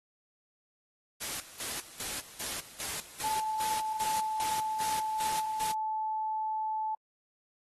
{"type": "noise with tremolo", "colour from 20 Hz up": "white", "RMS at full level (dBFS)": -36, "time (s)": [1.2, 5.73], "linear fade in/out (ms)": 20, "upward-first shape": "square", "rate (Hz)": 2.5, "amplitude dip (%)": 80}
{"type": "tone", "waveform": "sine", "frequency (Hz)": 870, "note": "A5", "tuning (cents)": -20, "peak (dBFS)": -30, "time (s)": [3.24, 6.95], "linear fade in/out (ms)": 5}
{"effects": ["AAC 32 kbps"]}